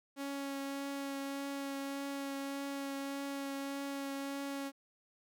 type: tone with vibrato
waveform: sawtooth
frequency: 277.2 Hz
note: C#4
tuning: in tune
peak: -34 dBFS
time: 0.16-4.72 s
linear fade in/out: 50 ms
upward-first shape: triangle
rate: 1.7 Hz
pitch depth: 13 cents each way
effects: none